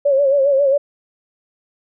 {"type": "tone with vibrato", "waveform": "sine", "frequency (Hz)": 554.4, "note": "C#5", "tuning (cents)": 0, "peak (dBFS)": -11, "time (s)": [0.05, 0.78], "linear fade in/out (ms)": 10, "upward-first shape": "sine", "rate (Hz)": 7.4, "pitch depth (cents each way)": 72, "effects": []}